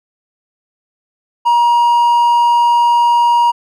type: tone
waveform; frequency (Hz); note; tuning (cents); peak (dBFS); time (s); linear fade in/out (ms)
triangle; 950; A#5; +33; -6; 1.45-3.52; 20
effects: none